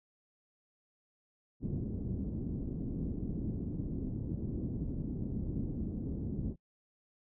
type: low-pass noise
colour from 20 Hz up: white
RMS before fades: -37 dBFS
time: 1.6-6.56 s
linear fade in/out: 50 ms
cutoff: 280 Hz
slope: 24 dB/octave
effects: noise-tail reverb RT60 0.1 s tail -25 dB re dry